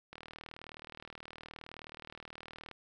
click train, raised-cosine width 0.3 ms, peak -30 dBFS, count 102, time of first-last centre 0.13-2.713 s, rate 39.1 Hz, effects none

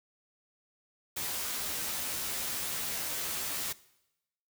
white noise with comb filter, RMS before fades -35 dBFS, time 1.16-3.73 s, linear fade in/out 10 ms, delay 13 ms, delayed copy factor +0.7, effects noise-tail reverb RT60 0.9 s tail -20 dB re dry

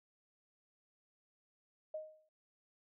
sine tone with exponential decay, 622.3 Hz, D#5, in tune, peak -37 dBFS, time 1.94-2.29 s, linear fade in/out 5 ms, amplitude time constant 75 ms, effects none

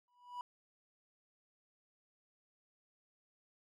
triangle tone with exponential growth, 980 Hz, B5, 14 cents flat, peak -36 dBFS, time 0.08-0.41 s, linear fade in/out 1 ms, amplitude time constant 70 ms, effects none

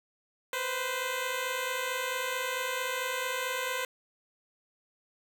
10% pulse tone pair together, 493.9 / 518.4 Hz, B4 / C5, 0 / -16 cents, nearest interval minor second, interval 84 cents, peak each -27 / -24 dBFS, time 0.53-3.85 s, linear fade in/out 2 ms, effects none

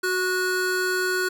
square tone pair together, 369.5 / 1463.6 Hz, F#4 / F#6, -2 / -19 cents, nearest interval 2 octaves, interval 2383 cents, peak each -26 / -25 dBFS, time 0.03-1.29 s, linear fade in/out 10 ms, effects none

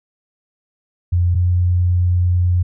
sine tone pair in turn, 87.9 / 89.08 Hz, F2 / F2, +12 / +35 cents, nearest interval unison, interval 23 cents, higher second, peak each -12 dBFS, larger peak neither, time 1.12-1.35 / 1.35-2.63 s, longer second, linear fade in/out 10 ms, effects none

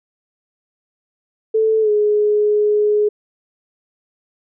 sine tone with pitch glide, 440 to 419.2 Hz, A4 to G#4, 0 to +16 cents, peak -12 dBFS, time 1.54-3.09 s, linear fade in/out 10 ms, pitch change -84 cents, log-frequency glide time 1.81-1.9 s, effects none

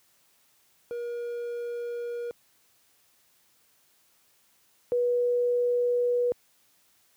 triangle / sine tone pair in turn, 476.5 / 486.8 Hz, A#4 / B4, +38 / -25 cents, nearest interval unison, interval 37 cents, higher second, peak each -29 / -22 dBFS, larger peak second, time 0.91-2.31 / 4.92-6.32 s, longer neither, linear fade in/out 0 ms, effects white hiss -65 dBFS RMS until 7.16 s + high-pass 60 Hz 12 dB/octave

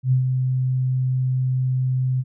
sine tone with ADSR envelope, 128.9 Hz, C3, 26 cents flat, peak -13 dBFS, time 0.03-2.24 s, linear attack 87 ms, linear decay 110 ms, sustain -5 dB, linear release 42 ms, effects none

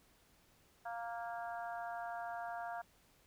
harmonic tone, 233.1 Hz, A#3, in tune, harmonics 3 / 4 / 5 / 6 / 7, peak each -42 / -48 / -54 / -50 / -52 dBFS, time 0.85-2.82 s, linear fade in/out 10 ms, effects pink hiss -69 dBFS RMS until 3.26 s

